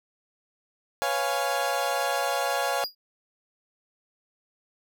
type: chord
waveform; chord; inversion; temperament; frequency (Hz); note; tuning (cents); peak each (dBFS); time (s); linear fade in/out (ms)
30% pulse; C# dominant seventh; third; equal; 493.9 / 554.4 / 698.5 / 830.6; B4 / C#5 / E#5 / G#5; 0 / 0 / 0 / 0; -32 / -27 / -27 / -27; 1.02-2.84; 0
type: tone with exponential decay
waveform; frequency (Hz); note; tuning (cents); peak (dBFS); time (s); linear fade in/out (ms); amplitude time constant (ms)
square; 4861; D#8; -41; -26; 2.84-2.95; 5; 23
effects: none